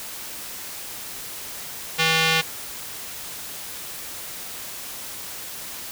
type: tone with band-pass filter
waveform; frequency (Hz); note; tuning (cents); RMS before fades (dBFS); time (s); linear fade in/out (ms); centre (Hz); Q
square; 161.7; E3; -33; -20; 1.98-2.42; 20; 3000; 1.3
effects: white hiss -35 dBFS RMS until 5.91 s